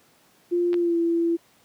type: tone with pitch glide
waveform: sine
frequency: 349.2 to 336.5 Hz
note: F4 to E4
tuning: 0 to +36 cents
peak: -19 dBFS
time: 0.51-1.37 s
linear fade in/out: 20 ms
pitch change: -64 cents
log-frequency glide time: 0.76-0.97 s
type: clicks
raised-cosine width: 0.3 ms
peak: -22 / -19 dBFS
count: 2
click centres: 0.731 / 0.742 s
effects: pink hiss -59 dBFS RMS until 1.64 s + high-pass 150 Hz 12 dB/octave